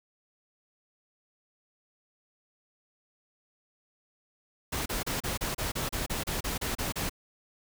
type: noise bursts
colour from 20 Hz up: pink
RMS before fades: -32 dBFS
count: 14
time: 4.72-7.096 s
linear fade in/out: 10 ms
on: 140 ms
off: 32 ms
effects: none